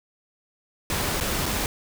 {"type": "noise with dropouts", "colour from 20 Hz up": "pink", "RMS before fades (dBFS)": -26, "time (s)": [0.9, 1.66], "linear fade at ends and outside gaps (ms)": 1, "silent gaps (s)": [[1.202, 1.209], [1.458, 1.462]], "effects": []}